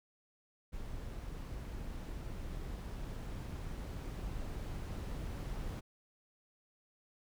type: noise with level ramp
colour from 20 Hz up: brown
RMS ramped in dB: -44 to -40 dBFS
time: 0.72-5.81 s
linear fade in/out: 20 ms
effects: none

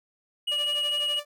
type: tone with vibrato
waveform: triangle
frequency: 2896 Hz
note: F#7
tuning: 38 cents flat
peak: -23 dBFS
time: 0.47-1.2 s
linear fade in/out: 10 ms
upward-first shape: triangle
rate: 16 Hz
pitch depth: 13 cents each way
type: tone with tremolo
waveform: sawtooth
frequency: 587.3 Hz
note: D5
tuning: in tune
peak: -30 dBFS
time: 0.51-1.25 s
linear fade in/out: 10 ms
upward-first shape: triangle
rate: 12 Hz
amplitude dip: 90%
effects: none

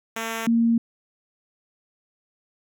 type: tone pair in turn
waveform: 5% pulse / sine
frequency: 225.9 / 231.3 Hz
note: A3 / A#3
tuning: +46 / -13 cents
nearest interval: unison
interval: 41 cents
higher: second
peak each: -16 dBFS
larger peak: neither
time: 0.16-0.47 / 0.47-0.78 s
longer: neither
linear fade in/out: 5 ms
effects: none

